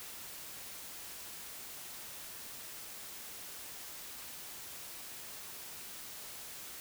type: silence
effects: white hiss -47 dBFS RMS until 6.8 s